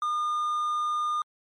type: tone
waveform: triangle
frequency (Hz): 1214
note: D#6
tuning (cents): -43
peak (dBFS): -23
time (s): 0.02-1.22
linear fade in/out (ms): 2
effects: MP3 48 kbps